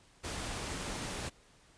pink noise, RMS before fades -39 dBFS, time 0.23-1.3 s, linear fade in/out 20 ms, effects pink hiss -63 dBFS RMS until 1.77 s + resampled to 22050 Hz

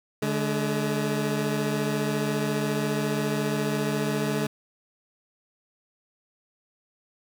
20% pulse tone pair together, 145.9 / 211.6 Hz, D3 / G#3, -11 / +33 cents, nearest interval tritone, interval 644 cents, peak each -23 / -22 dBFS, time 0.22-4.47 s, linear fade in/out 5 ms, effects none

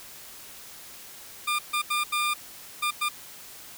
20% pulse tone bursts at uneven times, 1202 Hz, D6, 40 cents sharp, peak -19 dBFS, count 6, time 1.47-1.59 / 1.73-1.82 / 1.9-2.04 / 2.12-2.34 / 2.82-2.91 / 3.01-3.09 s, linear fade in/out 10 ms, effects white hiss -45 dBFS RMS until 3.77 s

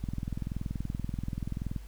click train, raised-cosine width 5 ms, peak -21 dBFS, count 37, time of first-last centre 0.04-1.762 s, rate 20.9 Hz, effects added 50 Hz sine -42 dBFS peak until 1.87 s + pink hiss -58 dBFS RMS until 1.87 s

